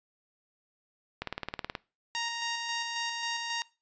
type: click train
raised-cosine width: 0.3 ms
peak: -17 dBFS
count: 11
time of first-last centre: 1.22-1.752 s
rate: 18.8 Hz
type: tone with tremolo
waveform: 10% pulse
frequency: 932.3 Hz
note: A#5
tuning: in tune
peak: -22 dBFS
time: 2.15-3.62 s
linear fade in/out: 0 ms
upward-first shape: square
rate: 3.7 Hz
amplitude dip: 30%
effects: noise-tail reverb RT60 0.3 s tail -22 dB re dry + resampled to 16000 Hz